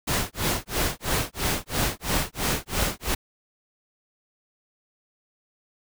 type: noise with tremolo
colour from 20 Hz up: pink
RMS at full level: -23 dBFS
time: 0.07-3.15 s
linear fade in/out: 10 ms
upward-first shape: sine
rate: 3 Hz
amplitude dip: 100%
effects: none